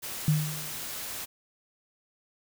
white noise, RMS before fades -37 dBFS, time 0.02-1.26 s, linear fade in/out 20 ms
sine tone with exponential decay, 152.7 Hz, D#3, 32 cents flat, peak -18 dBFS, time 0.28-0.84 s, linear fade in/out 2 ms, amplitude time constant 120 ms
effects none

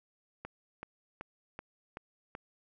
click train, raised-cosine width 0.5 ms, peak -26 dBFS, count 6, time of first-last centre 0.45-2.351 s, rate 2.63 Hz, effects none

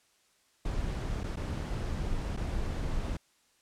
brown noise with dropouts, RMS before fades -33 dBFS, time 0.65-3.17 s, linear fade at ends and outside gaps 5 ms, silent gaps 1.235-1.239 / 1.359-1.369 / 2.366-2.372 s, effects white hiss -68 dBFS RMS until 3.61 s + low-pass 9000 Hz 12 dB/octave

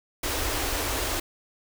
pink band-stop noise, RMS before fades -28 dBFS, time 0.23-1.2 s, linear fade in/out 5 ms, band 110 to 250 Hz, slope 96 dB/octave, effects none

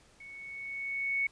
sine tone with level ramp, 2217 Hz, C#7, in tune, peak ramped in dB -46 to -26 dBFS, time 0.2-1.27 s, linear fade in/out 5 ms, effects pink hiss -62 dBFS RMS until 1.31 s + resampled to 22050 Hz

